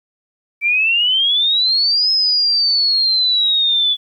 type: exponential two-way sweep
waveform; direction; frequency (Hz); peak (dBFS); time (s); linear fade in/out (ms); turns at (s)
sine; up then down; 2317 to 5160 to 3428; -12; 0.61-3.97; 50; 2.11
effects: 9-bit